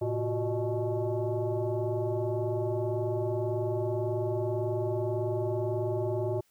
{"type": "tone with frequency modulation", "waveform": "sine", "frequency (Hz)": 132.4, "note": "C3", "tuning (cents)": 21, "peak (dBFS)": -27, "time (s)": [0.01, 6.41], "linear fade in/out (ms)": 10, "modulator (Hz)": 243, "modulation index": 2.2, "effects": ["white hiss -69 dBFS RMS until 6.5 s"]}